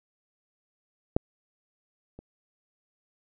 clicks, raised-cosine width 2 ms, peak -8 / -30 dBFS, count 2, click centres 1.165 / 2.19 s, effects none

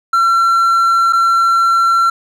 triangle tone with dropouts, 1357 Hz, E6, 50 cents sharp, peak -7 dBFS, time 0.13-2.1 s, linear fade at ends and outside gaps 5 ms, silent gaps 1.126-1.131 s, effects none

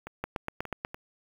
two click trains, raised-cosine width 0.5 ms, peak -24 / -16 dBFS, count 4 / 6, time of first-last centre 0.07-0.945 / 0.24-0.849 s, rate 3.43 / 8.21 Hz, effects 7-bit

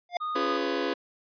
square tone with exponential growth, 705 Hz, F5, 16 cents sharp, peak -22 dBFS, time 0.09-0.17 s, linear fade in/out 2 ms, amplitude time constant 17 ms
triangle tone, 1234 Hz, D#6, 15 cents flat, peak -27 dBFS, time 0.2-0.58 s, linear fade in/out 20 ms
sawtooth chord, C# dominant seventh, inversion none, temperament just, 277.2 / 346.5 / 415.8 / 498.9 Hz, C#4 / E#4 / G#4 / B4, 0 / -14 / +2 / +17 cents, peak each -28 dBFS, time 0.35-0.94 s, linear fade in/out 10 ms
effects resampled to 11025 Hz

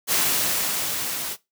white noise with level ramp, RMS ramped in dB -20 to -30 dBFS, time 0.07-1.37 s, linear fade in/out 50 ms, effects noise-tail reverb RT60 0.2 s tail -19 dB re dry + high-pass 100 Hz 12 dB/octave

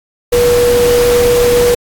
sine tone in noise, 483.5 Hz, B4, 37 cents flat, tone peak -7 dBFS, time 0.32-1.75 s, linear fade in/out 10 ms, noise pink, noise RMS -18 dBFS, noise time 0.32-1.75 s, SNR +8 dB, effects AAC 64 kbps

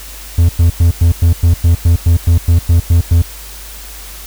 triangle tone bursts, 84.8 Hz, E2, 50 cents sharp, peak -3 dBFS, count 14, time 0.38-3.22 s, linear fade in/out 5 ms, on 110 ms, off 100 ms, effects added 50 Hz sine -31 dBFS peak until 4.26 s + white hiss -32 dBFS RMS until 4.26 s

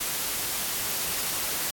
white noise, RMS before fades -29 dBFS, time 0-1.71 s, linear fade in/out 10 ms, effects AAC 64 kbps

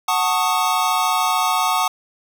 square chord, D# half-diminished seventh, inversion first, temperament equal with one note detuned, 740 / 888.2 / 1108.7 / 1244.5 Hz, F#5 / A5 / C#6 / D#6, 0 / +16 / 0 / 0 cents, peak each -23 dBFS, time 0.08-1.88 s, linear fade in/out 5 ms, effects none

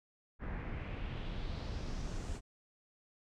brown noise with low-pass filter sweep, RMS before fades -40 dBFS, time 0.39-2.41 s, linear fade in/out 50 ms, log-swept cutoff 1700 to 8200 Hz, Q 2.4, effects none

